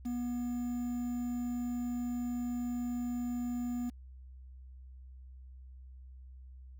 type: tone with quantisation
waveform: triangle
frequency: 242.6 Hz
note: B3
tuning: 31 cents flat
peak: -31 dBFS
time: 0.05-3.9 s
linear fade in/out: 10 ms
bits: 9
effects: added 64 Hz sine -48 dBFS peak until 6.79 s